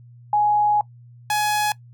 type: tone pair in turn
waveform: sine / sawtooth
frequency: 835 / 840.8 Hz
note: G#5 / G#5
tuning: +9 / +21 cents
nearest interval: unison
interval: 12 cents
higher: second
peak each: -15 / -15 dBFS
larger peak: neither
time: 0.33-0.81 / 1.3-1.72 s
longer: first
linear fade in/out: 2 ms
effects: noise-tail reverb RT60 0.1 s tail -20 dB re dry + added 120 Hz sine -43 dBFS peak until 1.93 s